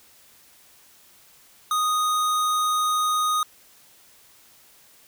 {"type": "tone", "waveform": "square", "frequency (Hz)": 1242, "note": "D#6", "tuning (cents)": -3, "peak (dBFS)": -21, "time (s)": [1.71, 3.43], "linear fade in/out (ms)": 2, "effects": ["white hiss -54 dBFS RMS until 5.07 s"]}